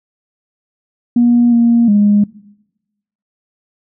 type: tone with pitch steps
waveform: sine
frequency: 239.4 / 234.6 / 205.9 Hz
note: A#3 / A#3 / G#3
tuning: +46 / +11 / -15 cents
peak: -6 dBFS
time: 1.16-2.24 s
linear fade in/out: 5 ms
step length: 360 ms
effects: noise-tail reverb RT60 1.0 s tail -22 dB re dry + tanh soft clip ceiling -2 dBFS